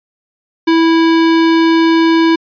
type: tone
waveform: square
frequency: 328.3 Hz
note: E4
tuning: 7 cents flat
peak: -8 dBFS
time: 0.67-2.36 s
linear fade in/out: 10 ms
effects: resampled to 11025 Hz